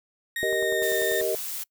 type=tone with pitch glide; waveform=35% pulse; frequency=1864.7 to 1825.3 Hz; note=A#6 to A#6; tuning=0 to -37 cents; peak=-26 dBFS; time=0.36-1.21 s; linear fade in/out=2 ms; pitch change=-37 cents; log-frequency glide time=0.47-0.95 s
type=click train; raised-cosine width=1 ms; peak=-27 dBFS; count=9; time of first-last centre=0.43-1.214 s; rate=10.2 Hz
type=chord; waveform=sine; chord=Eb major; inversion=first; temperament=just; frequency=388.9 / 466.7 / 622.3 Hz; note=G4 / Bb4 / Eb5; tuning=-14 / +2 / 0 cents; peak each=-28 dBFS; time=0.43-1.35 s; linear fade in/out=0 ms
type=noise; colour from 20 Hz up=blue; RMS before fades=-33 dBFS; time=0.82-1.64 s; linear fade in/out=10 ms
effects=noise-tail reverb RT60 0.1 s tail -25 dB re dry